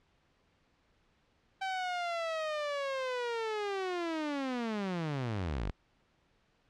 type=linear sweep; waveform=sawtooth; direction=down; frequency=774 to 40.17 Hz; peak=-29 dBFS; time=1.61-5.71 s; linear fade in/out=10 ms; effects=pink hiss -71 dBFS RMS until 6.69 s + low-pass 4000 Hz 12 dB/octave